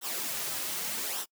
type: noise with flanger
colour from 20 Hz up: white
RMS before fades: -34 dBFS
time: 0.01-1.26 s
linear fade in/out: 50 ms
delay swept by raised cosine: 0.43 to 4.53 ms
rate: 0.84 Hz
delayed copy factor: -0.55
effects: noise-tail reverb RT60 0.1 s tail -26 dB re dry + high-pass 150 Hz 12 dB/octave